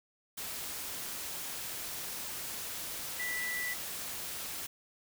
sine tone in noise, 1973 Hz, B6, 2 cents flat, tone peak -34 dBFS, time 3.19-3.74 s, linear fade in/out 10 ms, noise white, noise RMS -40 dBFS, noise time 0.37-4.67 s, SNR +3 dB, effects none

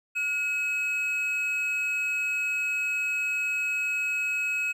triangle tone pair together, 1435.6 / 2558 Hz, F6 / D#7, +47 / +47 cents, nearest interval minor seventh, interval 1000 cents, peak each -35 / -24 dBFS, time 0.15-4.73 s, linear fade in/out 20 ms, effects none

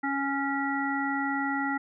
harmonic tone, 277.2 Hz, C#4, in tune, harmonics 1 / 3 / 5 / 7, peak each -30 / -32 / -33 / -33 dBFS, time 0.03-1.78 s, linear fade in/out 10 ms, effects none

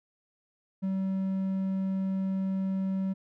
triangle tone, 191.3 Hz, G3, 42 cents flat, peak -25 dBFS, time 0.82-3.14 s, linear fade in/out 20 ms, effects none

